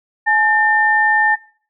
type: tone pair together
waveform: sine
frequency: 849.5 / 1800 Hz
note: G#5 / A6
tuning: +39 / +39 cents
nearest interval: octave + minor second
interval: 1300 cents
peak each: -16 / -13 dBFS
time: 0.26-1.36 s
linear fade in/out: 20 ms
effects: noise-tail reverb RT60 0.5 s tail -22 dB re dry